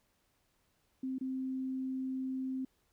sine tone with dropouts, 261.6 Hz, C4, in tune, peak -34 dBFS, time 1.03-2.65 s, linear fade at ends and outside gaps 5 ms, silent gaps 1.184-1.21 s, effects pink hiss -75 dBFS RMS until 2.92 s

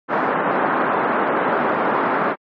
white band-pass noise, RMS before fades -19 dBFS, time 0.08-2.36 s, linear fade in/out 50 ms, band 190 to 1400 Hz, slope 24 dB/octave, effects MP3 32 kbps

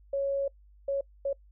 sine tone bursts at uneven times, 554 Hz, C#5, 1 cent flat, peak -26 dBFS, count 3, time 0.13-0.48 / 0.88-1.01 / 1.25-1.33 s, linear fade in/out 5 ms, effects noise-tail reverb RT60 0.1 s tail -24 dB re dry + added 50 Hz sine -54 dBFS peak until 1.51 s

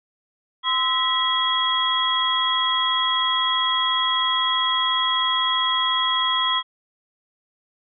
sine tone cluster, 1030 / 1307 / 1954 / 3306 Hz, C6 / E6 / B6 / G#7, -28 / -15 / -19 / -9 cents, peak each -23 / -28 / -29 / -21 dBFS, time 0.63-6.63 s, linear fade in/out 50 ms, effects none

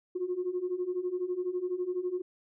sine beating tone pair, 353.8 / 365.8 Hz, F4 / F#4, +23 / -20 cents, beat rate 12 Hz, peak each -34 / -31 dBFS, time 0.15-2.22 s, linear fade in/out 10 ms, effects tanh soft clip ceiling -23 dBFS

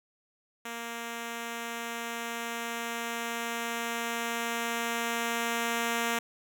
5% pulse tone with level ramp, 233 Hz, A#3, 1 cent flat, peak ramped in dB -25 to -16 dBFS, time 0.65-6.19 s, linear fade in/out 5 ms, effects none

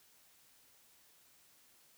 silence, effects white hiss -66 dBFS RMS until 1.97 s

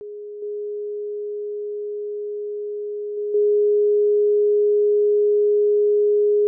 sine tone with level steps, 415.3 Hz, G#4, in tune, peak -31 / -25 / -22 / -14 dBFS, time 0.01-6.47 s, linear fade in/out 0 ms, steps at 0.42 / 3.17 / 3.34 s, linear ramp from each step 5 ms, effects none

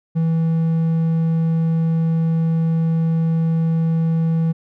triangle tone, 163.3 Hz, E3, 16 cents flat, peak -13 dBFS, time 0.15-4.53 s, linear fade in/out 20 ms, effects none

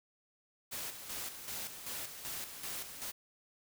white noise with tremolo, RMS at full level -41 dBFS, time 0.71-3.12 s, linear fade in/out 20 ms, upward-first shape square, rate 2.6 Hz, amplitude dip 55%, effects none

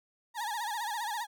35% pulse tone with vibrato, 887 Hz, A5, 14 cents sharp, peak -31 dBFS, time 0.34-1.27 s, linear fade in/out 50 ms, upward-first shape sine, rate 15 Hz, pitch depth 140 cents each way, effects none

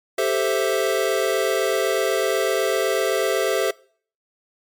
square chord, A minor seventh, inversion third, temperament equal, 392 / 440 / 523.3 / 659.3 Hz, G4 / A4 / C5 / E5, 0 / 0 / 0 / 0 cents, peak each -25 dBFS, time 0.18-3.71 s, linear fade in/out 5 ms, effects noise-tail reverb RT60 0.5 s tail -23 dB re dry + MP3 96 kbps

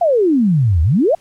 sine exponential two-way sweep, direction down then up, 727 to 74 to 717 Hz, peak -10 dBFS, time 0.01-1.15 s, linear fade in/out 5 ms, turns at 0.82 s, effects pink hiss -52 dBFS RMS until 1.2 s + low-pass 11000 Hz 12 dB/octave

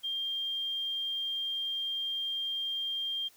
sine tone, 3195 Hz, G7, 32 cents sharp, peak -31 dBFS, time 0.03-3.29 s, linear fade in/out 20 ms, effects white hiss -61 dBFS RMS until 3.36 s

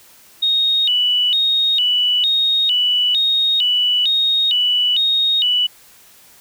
sine tone with vibrato, 3322 Hz, G#7, in tune, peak -13 dBFS, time 0.42-5.67 s, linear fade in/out 10 ms, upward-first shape square, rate 1.1 Hz, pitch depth 200 cents each way, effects white hiss -47 dBFS RMS until 6.4 s

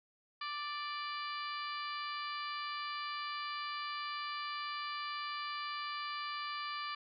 harmonic tone, 587.3 Hz, D5, in tune, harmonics 2 / 3 / 4 / 5 / 6 / 7 / 8, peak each -40 / -47 / -47 / -49 / -52 / -51 / -49 dBFS, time 0.41-6.95 s, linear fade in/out 5 ms, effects none

